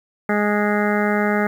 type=harmonic tone; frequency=207.7 Hz; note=G#3; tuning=in tune; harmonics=1 / 2 / 3 / 4 / 6 / 7 / 8 / 9 / 10; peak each=-20 / -23 / -25 / -26 / -28 / -28 / -29 / -30 / -30 dBFS; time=0.29-1.47 s; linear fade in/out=2 ms; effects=8-bit